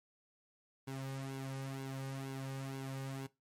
sawtooth tone with flanger, 134.6 Hz, C3, 49 cents sharp, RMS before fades -42 dBFS, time 0.87-3.27 s, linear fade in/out 10 ms, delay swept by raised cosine 1.6 to 3 ms, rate 2.1 Hz, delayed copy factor -0.7, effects noise-tail reverb RT60 0.2 s tail -18 dB re dry + MP3 64 kbps

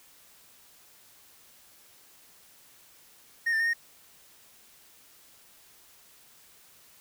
triangle tone with pitch steps, 1853 / 1787 / 1839 / 1855 Hz, A#6 / A6 / A#6 / A#6, -11 / +26 / -24 / -9 cents, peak -22 dBFS, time 3.46-3.736 s, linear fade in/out 10 ms, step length 69 ms, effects white hiss -57 dBFS RMS until 7 s

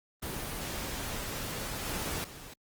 pink noise with level steps, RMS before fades -37 / -35 / -47 dBFS, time 0.22-2.54 s, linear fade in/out 10 ms, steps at 1.86 / 2.24 s, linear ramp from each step 2 ms, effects Opus 24 kbps

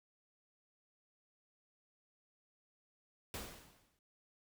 pink noise with exponential decay, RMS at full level -42 dBFS, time 3.34-3.99 s, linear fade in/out 1 ms, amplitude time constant 140 ms, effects none

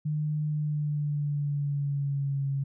sine tone with pitch glide, 151.4 to 138.03 Hz, D#3 to C#3, -47 to -7 cents, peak -26 dBFS, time 0.05-2.64 s, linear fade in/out 10 ms, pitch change -160 cents, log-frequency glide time 0.45-2.47 s, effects none

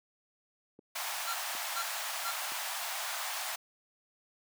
clicks, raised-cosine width 3 ms, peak -31 dBFS, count 3, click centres 0.791 / 1.551 / 2.52 s
pink high-pass noise, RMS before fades -37 dBFS, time 0.95-3.56 s, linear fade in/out 10 ms, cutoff 660 Hz, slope 48 dB/octave
square tone bursts, 1369 Hz, F6, 35 cents flat, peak -35 dBFS, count 3, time 1.27-2.314 s, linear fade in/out 10 ms, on 68 ms, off 420 ms
effects high-pass 400 Hz 12 dB/octave

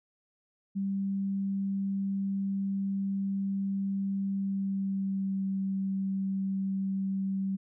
sine tone with pitch glide, 196 to 193.3 Hz, G3 to G3, 0 to -24 cents, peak -28 dBFS, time 0.75-7.57 s, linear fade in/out 20 ms, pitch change -24 cents, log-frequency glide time 4.34-5.44 s, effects none

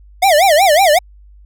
square tone with vibrato, 683 Hz, F5, 39 cents flat, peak -8 dBFS, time 0.22-0.99 s, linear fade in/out 10 ms, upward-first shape sine, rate 5.4 Hz, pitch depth 270 cents each way, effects added 50 Hz sine -39 dBFS peak until 1.45 s

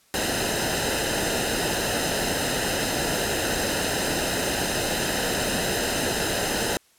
pink noise with comb filter, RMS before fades -25 dBFS, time 0.14-6.77 s, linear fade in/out 0 ms, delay 0.88 ms, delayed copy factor -0.7, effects white hiss -60 dBFS RMS until 6.98 s + low-pass 12000 Hz 12 dB/octave

